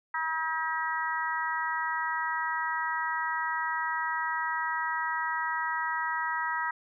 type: harmonic tone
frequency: 320 Hz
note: D#4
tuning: 49 cents sharp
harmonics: 3 / 4 / 5 / 6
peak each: -32 / -34 / -35 / -34 dBFS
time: 0.14-6.71 s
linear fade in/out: 5 ms
effects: none